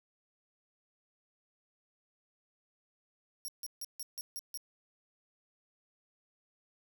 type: tone bursts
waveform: 15% pulse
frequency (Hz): 5588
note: F8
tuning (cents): 0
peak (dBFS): -33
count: 7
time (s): 3.45-4.574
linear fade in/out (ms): 0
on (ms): 32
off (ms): 150
effects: none